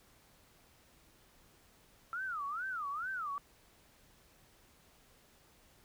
sine tone with vibrato, 1318.5 Hz, E6, in tune, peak -36 dBFS, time 2.13-3.38 s, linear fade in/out 0 ms, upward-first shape sine, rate 2.3 Hz, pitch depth 290 cents each way, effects pink hiss -65 dBFS RMS until 5.84 s

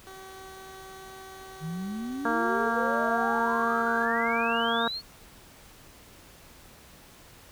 15% pulse tone with pitch glide, 381.4 to 398.1 Hz, G4 to G4, -47 to +27 cents, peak -37 dBFS, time 0.07-4.05 s, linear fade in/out 0 ms, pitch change +74 cents, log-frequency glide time 3.45-3.88 s
sine exponential sweep, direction up, 151.8 to 4435 Hz, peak -31 dBFS, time 1.6-5.02 s, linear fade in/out 50 ms
harmonic tone, 231.2 Hz, A#3, 14 cents flat, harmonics 1 / 2 / 3 / 4 / 5 / 6 / 7, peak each -32 / -32 / -32 / -32 / -32 / -32 / -32 dBFS, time 2.25-4.88 s, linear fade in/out 2 ms
effects pink hiss -52 dBFS RMS until 7.51 s

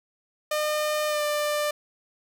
sawtooth tone with pitch glide, 606 to 594.6 Hz, D#5 to D5, -46 to +21 cents, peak -20 dBFS, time 0.51-1.71 s, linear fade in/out 5 ms, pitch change -33 cents, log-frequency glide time 1.07-1.23 s, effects none

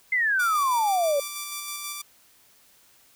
sine exponential sweep, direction down, 2101 to 550 Hz, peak -20 dBFS, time 0.12-1.2 s, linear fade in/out 5 ms
5% pulse tone with tremolo, 1171 Hz, D6, 5 cents flat, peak -19 dBFS, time 0.39-2.02 s, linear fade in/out 10 ms, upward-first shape square, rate 6.2 Hz, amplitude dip 25%
effects white hiss -58 dBFS RMS until 3.15 s

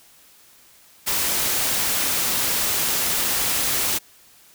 white noise, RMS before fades -22 dBFS, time 1.06-3.99 s, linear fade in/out 20 ms, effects white hiss -52 dBFS RMS until 4.54 s

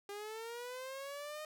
sawtooth linear sweep, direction up, 400.6 to 618 Hz, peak -39 dBFS, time 0.09-1.45 s, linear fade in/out 2 ms, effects none

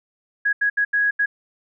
sine tone bursts at uneven times, 1661.2 Hz, G#6, in tune, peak -16 dBFS, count 5, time 0.45-0.53 / 0.61-0.7 / 0.77-0.85 / 0.93-1.11 / 1.19-1.26 s, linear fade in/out 10 ms, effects none

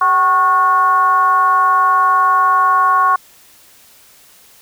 sine tone with frequency modulation, 1100 Hz, C#6, 14 cents flat, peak -9 dBFS, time 0.01-3.16 s, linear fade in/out 5 ms, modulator 344 Hz, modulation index 0.63, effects white hiss -46 dBFS RMS until 4.61 s

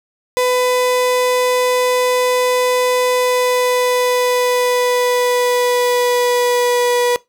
35% pulse tone with pitch glide, 500 to 487.2 Hz, B4 to B4, +21 to -24 cents, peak -11 dBFS, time 0.37-7.16 s, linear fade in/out 0 ms, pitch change -45 cents, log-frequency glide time 3.16-7 s, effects noise-tail reverb RT60 0.2 s tail -21 dB re dry

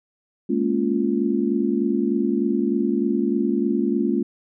sine chord, Bb minor seventh, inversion third, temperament just, 209.8 / 233.1 / 279.7 / 349.6 Hz, Ab3 / Bb3 / Db4 / F4, +18 / 0 / +16 / +2 cents, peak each -24 dBFS, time 0.49-4.23 s, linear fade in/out 10 ms, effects none

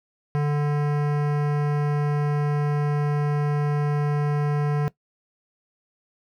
sine tone with hard clipping, 146.83 Hz, D3, in tune, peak -22 dBFS, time 0.35-4.88 s, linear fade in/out 0 ms, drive 18 dB, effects noise-tail reverb RT60 0.1 s tail -19 dB re dry

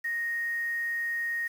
sine tone with quantisation, 1864.7 Hz, A#6, in tune, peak -28 dBFS, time 0.04-1.48 s, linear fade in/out 10 ms, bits 8, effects none

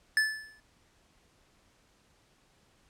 square tone with exponential decay, 1742 Hz, A6, 18 cents flat, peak -21 dBFS, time 0.17-0.6 s, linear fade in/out 1 ms, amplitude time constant 93 ms, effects pink hiss -66 dBFS RMS until 2.89 s + low-pass 9000 Hz 12 dB/octave

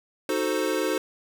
square chord, D# diminished seventh, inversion none, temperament equal, 311.1 / 370 / 440 / 523.3 Hz, D#4 / F#4 / A4 / C5, 0 / 0 / 0 / 0 cents, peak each -30 dBFS, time 0.29-0.98 s, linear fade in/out 2 ms, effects none

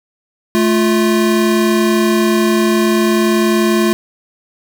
square tone pair together, 217.6 / 349.2 Hz, A3 / F4, -19 / 0 cents, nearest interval minor sixth, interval 819 cents, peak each -14 dBFS, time 0.55-3.93 s, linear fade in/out 0 ms, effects none

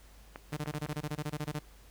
clicks, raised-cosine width 0.5 ms, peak -26 dBFS, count 6, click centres 0.359 / 0.537 / 0.66 / 0.739 / 0.863 / 0.925 s
sawtooth tone bursts, 150 Hz, D3, 37 cents sharp, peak -29 dBFS, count 15, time 0.52-1.593 s, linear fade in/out 10 ms, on 51 ms, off 22 ms
effects added 50 Hz sine -54 dBFS peak until 1.9 s + pink hiss -60 dBFS RMS until 1.9 s

